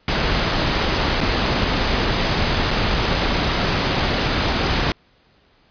pink noise with dropouts, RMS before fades -19 dBFS, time 0.08-4.92 s, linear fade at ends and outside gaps 1 ms, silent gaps 1.206-1.212 / 2.707-2.711 s, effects pink hiss -57 dBFS RMS until 5.7 s + resampled to 11025 Hz

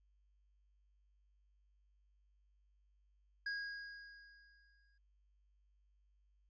square tone with exponential decay, 1641 Hz, G#6, 21 cents flat, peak -38 dBFS, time 3.46-4.98 s, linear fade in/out 5 ms, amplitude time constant 330 ms, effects added 50 Hz sine -70 dBFS peak until 6.49 s + resampled to 16000 Hz

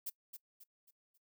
violet noise with echo, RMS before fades -40 dBFS, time 0.06-0.1 s, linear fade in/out 10 ms, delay 270 ms, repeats 4, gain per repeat -8 dB, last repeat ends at 1.18 s, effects noise-tail reverb RT60 0.1 s tail -22 dB re dry

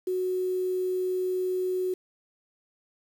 sine tone with quantisation, 368.8 Hz, F#4, 6 cents flat, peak -25 dBFS, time 0.07-1.94 s, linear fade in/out 5 ms, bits 8, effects none

